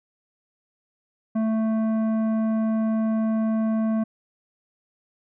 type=tone with tanh clipping; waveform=triangle; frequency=220.9 Hz; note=A3; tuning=7 cents sharp; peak=-22 dBFS; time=1.35-4.04 s; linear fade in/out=10 ms; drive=15 dB; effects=none